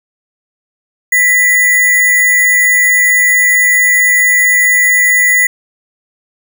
sine tone with sample-and-hold, 1975.5 Hz, B6, in tune, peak -6 dBFS, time 1.12-5.47 s, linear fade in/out 5 ms, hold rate 8820 Hz, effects none

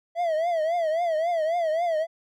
triangle tone with vibrato, 659.3 Hz, E5, in tune, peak -20 dBFS, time 0.15-2.07 s, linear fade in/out 50 ms, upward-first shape triangle, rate 3.7 Hz, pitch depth 140 cents each way, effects none

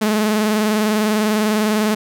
sawtooth tone with vibrato, 213.5 Hz, G#3, 48 cents sharp, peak -11 dBFS, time 0.01-1.95 s, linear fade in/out 10 ms, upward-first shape sine, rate 20 Hz, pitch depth 51 cents each way, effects none

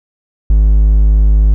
triangle tone, 51.9 Hz, G#1, in tune, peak -3 dBFS, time 0.5-1.54 s, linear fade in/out 0 ms, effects none

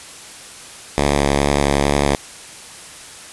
5% pulse tone with vibrato, 71 Hz, C#2, 42 cents sharp, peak -3 dBFS, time 0.98-2.15 s, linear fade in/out 0 ms, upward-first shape square, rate 2.3 Hz, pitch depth 13 cents each way, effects white hiss -37 dBFS RMS until 3.32 s + resampled to 24000 Hz

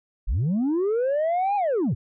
sine linear two-way sweep, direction up then down, 32.7 to 833 to 81.6 Hz, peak -18 dBFS, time 0.27-1.95 s, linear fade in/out 20 ms, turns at 1.56 s, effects tanh soft clip ceiling -19 dBFS

